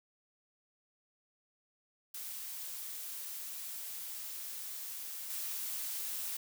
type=noise with level steps; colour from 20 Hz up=blue; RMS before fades=-43 / -39 dBFS; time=2.14-6.37 s; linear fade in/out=5 ms; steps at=5.3 s; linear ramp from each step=5 ms; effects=none